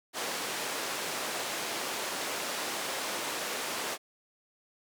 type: band-pass noise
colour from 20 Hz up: pink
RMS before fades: -35 dBFS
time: 0.13-3.98 s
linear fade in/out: 50 ms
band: 410 to 11000 Hz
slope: 12 dB/octave
effects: none